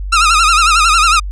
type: tone with vibrato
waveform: sawtooth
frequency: 1300 Hz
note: E6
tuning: 24 cents flat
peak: -4 dBFS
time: 0.12-1.2 s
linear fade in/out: 10 ms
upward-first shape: sine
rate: 11 Hz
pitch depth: 110 cents each way
effects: added 48 Hz sine -19 dBFS peak until 1.31 s + resampled to 22050 Hz